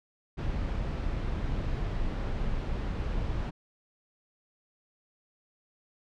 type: noise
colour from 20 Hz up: brown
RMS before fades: -31 dBFS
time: 0.37-3.51 s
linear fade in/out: 20 ms
effects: low-pass 4000 Hz 12 dB/octave